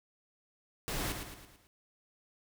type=noise with echo; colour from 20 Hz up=pink; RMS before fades=-36 dBFS; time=0.88-1.12 s; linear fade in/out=0 ms; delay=110 ms; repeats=5; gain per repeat=-6 dB; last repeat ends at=1.67 s; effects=none